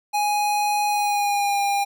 square tone with pitch glide, 830.6 to 803.7 Hz, G#5 to G5, 0 to +43 cents, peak -20 dBFS, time 0.13-1.85 s, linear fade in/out 20 ms, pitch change -57 cents, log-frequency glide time 0.88-1.61 s, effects none

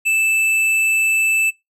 sine tone with hard clipping, 2637 Hz, E7, in tune, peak -15 dBFS, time 0.05-1.51 s, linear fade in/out 20 ms, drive 18 dB, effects noise-tail reverb RT60 0.2 s tail -23 dB re dry + low-pass 12000 Hz 12 dB/octave

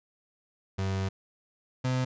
35% pulse tone pair in turn, 96 / 128.14 Hz, G2 / C3, -36 / -36 cents, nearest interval perfect fourth, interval 500 cents, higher second, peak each -26 / -24 dBFS, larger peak second, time 0.78-1.09 / 1.84-2.05 s, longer first, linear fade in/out 10 ms, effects resampled to 16000 Hz

